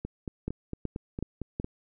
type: two click trains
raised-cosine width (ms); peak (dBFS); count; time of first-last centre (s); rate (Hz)
3; -18 / -21; 4 / 8; 0.48-1.599 / 0.05-1.645; 2.68 / 4.39
effects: none